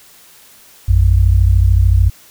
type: tone pair together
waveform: sine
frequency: 57.14 / 90.7 Hz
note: A#1 / F#2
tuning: -34 / -34 cents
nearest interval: minor sixth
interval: 800 cents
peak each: -10 dBFS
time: 0.88-2.1 s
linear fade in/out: 10 ms
effects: white hiss -44 dBFS RMS until 2.3 s